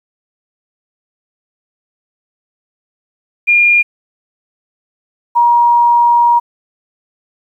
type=tone pair in turn; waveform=sine; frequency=2413 / 950.2 Hz; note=D7 / A#5; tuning=+46 / +33 cents; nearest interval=octave + major third; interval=1613 cents; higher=first; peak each=-6 dBFS; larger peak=neither; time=3.47-3.83 / 5.35-6.4 s; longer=second; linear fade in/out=20 ms; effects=8-bit